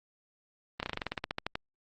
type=slowing click train; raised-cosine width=0.3 ms; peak=-16 dBFS; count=15; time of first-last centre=0.8-1.555 s; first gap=29 ms; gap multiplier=1.09; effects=Opus 24 kbps